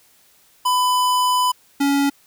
square tone pair in turn, 1000 / 280.6 Hz, B5 / C#4, +21 / +21 cents, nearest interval octave + minor seventh, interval 2200 cents, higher first, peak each -16 dBFS, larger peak neither, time 0.65-1.52 / 1.8-2.1 s, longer first, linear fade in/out 10 ms, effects white hiss -55 dBFS RMS until 2.26 s

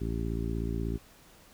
harmonic tone, 56.4 Hz, A1, 44 cents sharp, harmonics 1 / 2 / 3 / 4 / 5 / 6 / 7, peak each -33 / -36 / -38 / -39 / -40 / -41 / -41 dBFS, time 0-0.98 s, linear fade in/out 20 ms, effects pink hiss -57 dBFS RMS until 1.53 s

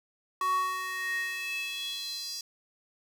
square tone with high-pass filter sweep, 372.5 Hz, F#4, 12 cents sharp, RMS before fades -33 dBFS, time 0.41-2.41 s, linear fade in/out 2 ms, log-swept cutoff 1000 to 5200 Hz, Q 5.7, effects none

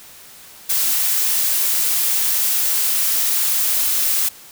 blue noise, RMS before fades -18 dBFS, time 0.69-4.29 s, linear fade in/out 10 ms, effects white hiss -42 dBFS RMS until 4.51 s

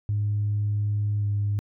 sine tone with pitch glide, 103.83 to 102.4 Hz, G#2 to G#2, 0 to -24 cents, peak -21 dBFS, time 0.09-1.59 s, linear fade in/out 0 ms, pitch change -24 cents, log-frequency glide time 1.19-1.25 s, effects tanh soft clip ceiling -18 dBFS

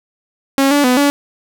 sawtooth tone with pitch steps, 273 / 288 / 250.6 / 285.5 Hz, C#4 / D4 / B3 / D4, -26 / -34 / +25 / -49 cents, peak -6 dBFS, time 0.58-1.1 s, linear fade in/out 0 ms, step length 130 ms, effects none

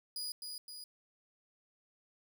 sawtooth tone with echo, 4914 Hz, D#8, 22 cents flat, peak -35 dBFS, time 0.16-0.32 s, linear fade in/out 2 ms, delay 260 ms, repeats 2, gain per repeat -4 dB, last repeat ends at 0.84 s, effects none

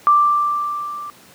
sine tone with level ramp, 1177 Hz, D6, 3 cents sharp, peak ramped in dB -8 to -28 dBFS, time 0.07-1.1 s, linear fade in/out 0 ms, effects pink hiss -46 dBFS RMS until 1.34 s + high-pass 150 Hz 12 dB/octave

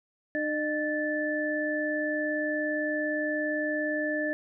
sine tone cluster, 302.9 / 608 / 1752 Hz, D#4 / D#5 / A6, -46 / -40 / -8 cents, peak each -31 dBFS, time 0.35-4.33 s, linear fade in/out 0 ms, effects none

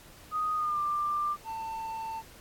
sine tone with pitch glide, 1244.5 to 1187.6 Hz, D#6 to D6, 0 to +19 cents, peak -27 dBFS, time 0.31-1.37 s, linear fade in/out 50 ms, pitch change -81 cents, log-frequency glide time 0.55-0.79 s
triangle tone, 894 Hz, A5, 27 cents sharp, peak -32 dBFS, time 1.44-2.23 s, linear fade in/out 50 ms
effects pink hiss -53 dBFS RMS until 2.4 s + AAC 64 kbps

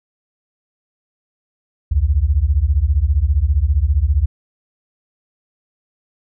sine beating tone pair, 64.7 / 79.7 Hz, C2 / D#2, -19 / +42 cents, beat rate 15 Hz, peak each -15 dBFS, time 1.91-4.26 s, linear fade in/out 10 ms, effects none

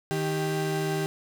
35% pulse tone pair together, 156.1 / 393.3 Hz, D#3 / G4, +6 / +6 cents, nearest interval octave + major third, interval 1600 cents, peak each -27 dBFS, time 0.11-1.06 s, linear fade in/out 0 ms, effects none

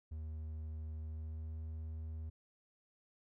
triangle tone with pitch glide, 78.2 to 79.29 Hz, D#2 to D#2, +9 to +33 cents, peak -39 dBFS, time 0.11-2.3 s, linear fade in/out 10 ms, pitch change +24 cents, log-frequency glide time 1.01-1.57 s, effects none

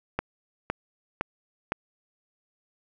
click train, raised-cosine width 0.5 ms, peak -11 dBFS, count 4, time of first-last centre 0.19-1.721 s, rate 1.96 Hz, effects none

